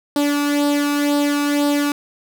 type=tone with flanger; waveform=sawtooth; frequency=289.3 Hz; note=D4; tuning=26 cents flat; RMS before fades=-18 dBFS; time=0.16-1.92 s; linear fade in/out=2 ms; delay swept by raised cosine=0.22 to 0.8 ms; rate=2 Hz; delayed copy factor=+0.6; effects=none